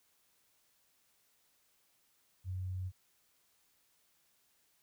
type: tone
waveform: sine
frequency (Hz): 92.5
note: F#2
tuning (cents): 0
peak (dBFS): -36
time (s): 2.44-2.92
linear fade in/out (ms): 50
effects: white hiss -73 dBFS RMS until 4.82 s